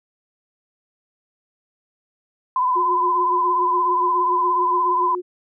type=tone with vibrato; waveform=sine; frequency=1012 Hz; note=B5; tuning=42 cents sharp; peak=-16 dBFS; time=2.56-5.15 s; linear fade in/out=2 ms; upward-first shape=triangle; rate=17 Hz; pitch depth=52 cents each way
type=tone with tremolo; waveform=sine; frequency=359.7 Hz; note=F#4; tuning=49 cents flat; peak=-23 dBFS; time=2.75-5.22 s; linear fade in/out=20 ms; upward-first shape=sine; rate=7.1 Hz; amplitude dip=75%
effects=none